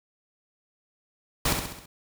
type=noise with echo; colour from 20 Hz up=pink; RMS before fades=-24 dBFS; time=1.45-1.53 s; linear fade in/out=5 ms; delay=66 ms; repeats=5; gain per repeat=-5 dB; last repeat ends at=1.86 s; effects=none